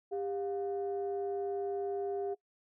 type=tone pair together; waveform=sine; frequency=398.5 / 710 Hz; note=G4 / F5; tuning=+28 / +28 cents; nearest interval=minor seventh; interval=1000 cents; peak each=-33 / -40 dBFS; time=0.11-2.35 s; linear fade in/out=20 ms; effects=noise-tail reverb RT60 0.1 s tail -22 dB re dry + tanh soft clip ceiling -26 dBFS